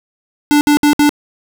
square tone bursts, 293.7 Hz, D4, in tune, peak -8 dBFS, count 4, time 0.51-1.093 s, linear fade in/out 0 ms, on 100 ms, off 61 ms, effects none

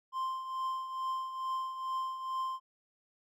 triangle tone with tremolo, 1046.5 Hz, C6, in tune, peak -29 dBFS, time 0.12-2.6 s, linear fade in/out 50 ms, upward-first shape triangle, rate 2.3 Hz, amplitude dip 65%, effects none

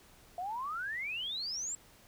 sine exponential sweep, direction up, 687 to 7700 Hz, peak -35 dBFS, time 0.38-1.75 s, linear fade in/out 2 ms, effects pink hiss -60 dBFS RMS until 2.07 s

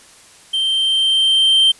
triangle tone with level ramp, 3136 Hz, G7, in tune, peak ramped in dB -14 to -7 dBFS, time 0.53-1.72 s, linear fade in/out 10 ms, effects white hiss -45 dBFS RMS until 1.79 s + resampled to 24000 Hz

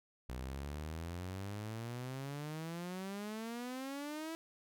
sawtooth exponential sweep, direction up, 61.1 to 329.6 Hz, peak -37 dBFS, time 0.29-4.35 s, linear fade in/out 0 ms, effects none

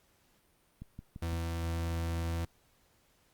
click train, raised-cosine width 5 ms, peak -31 dBFS, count 4, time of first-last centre 0.82-1.332 s, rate 5.86 Hz
40% pulse tone, 83.5 Hz, E2, 23 cents sharp, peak -31 dBFS, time 1.22-2.45 s, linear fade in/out 5 ms
effects pink hiss -69 dBFS RMS until 3.33 s + Opus 48 kbps

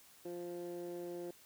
15% pulse tone with band-pass filter, 174.61 Hz, F3, in tune, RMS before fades -44 dBFS, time 0.25-1.31 s, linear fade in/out 5 ms, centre 390 Hz, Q 2.6, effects white hiss -62 dBFS RMS until 1.45 s

